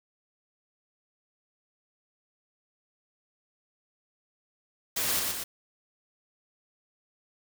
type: noise with echo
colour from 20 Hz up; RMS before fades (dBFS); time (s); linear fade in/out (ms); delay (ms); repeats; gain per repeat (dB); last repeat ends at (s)
white; -29; 4.96-5.2; 10; 120; 2; -3; 5.44
effects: none